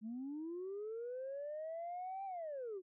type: linear two-way sweep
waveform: sine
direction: up then down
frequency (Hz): 209.6 to 790 to 352.5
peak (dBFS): -40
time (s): 0.01-2.82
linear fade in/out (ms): 50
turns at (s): 2.25
effects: tanh soft clip ceiling -38 dBFS